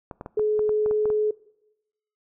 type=clicks; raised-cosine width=1 ms; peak=-21 dBFS; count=10; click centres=0.112 / 0.211 / 0.261 / 0.395 / 0.593 / 0.693 / 0.861 / 0.911 / 1.056 / 1.102 s
type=tone; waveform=sine; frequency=425.7 Hz; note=G#4; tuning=43 cents sharp; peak=-19 dBFS; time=0.37-1.31 s; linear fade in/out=5 ms
effects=noise-tail reverb RT60 0.9 s tail -21 dB re dry